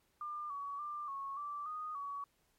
sine tone with pitch steps, 1199 / 1129 / 1189 / 1101 / 1167 / 1237 / 1129 Hz, D6 / C#6 / D6 / C#6 / D6 / D#6 / C#6, +36 / +31 / +21 / -12 / -11 / -10 / +31 cents, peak -39 dBFS, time 0.21-2.24 s, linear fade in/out 2 ms, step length 290 ms, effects pink hiss -75 dBFS RMS until 2.58 s + MP3 64 kbps

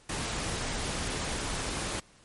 pink noise, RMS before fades -33 dBFS, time 0.09-2 s, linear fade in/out 5 ms, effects pink hiss -59 dBFS RMS until 2.24 s + MP3 48 kbps

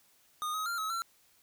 square tone with pitch steps, 1229 / 1267 / 1387 / 1283 / 1354 Hz, D#6 / D#6 / F6 / E6 / E6, -22 / +31 / -12 / -47 / +46 cents, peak -33 dBFS, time 0.42-1.02 s, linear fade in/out 0 ms, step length 120 ms, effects white hiss -66 dBFS RMS until 1.42 s

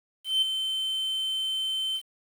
triangle tone with ADSR envelope, 3088 Hz, G7, 27 cents flat, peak -17 dBFS, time 0.24-2.02 s, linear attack 180 ms, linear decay 10 ms, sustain -8 dB, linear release 64 ms, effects tanh soft clip ceiling -13 dBFS + 8-bit

